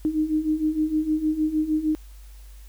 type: beating tone pair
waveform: sine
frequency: 305.3 / 311.8 Hz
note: D#4 / D#4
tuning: -33 / +4 cents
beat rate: 6.5 Hz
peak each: -26 / -22 dBFS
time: 0.05-1.95 s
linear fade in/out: 0 ms
effects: added 50 Hz sine -41 dBFS peak until 2.68 s + white hiss -56 dBFS RMS until 2.68 s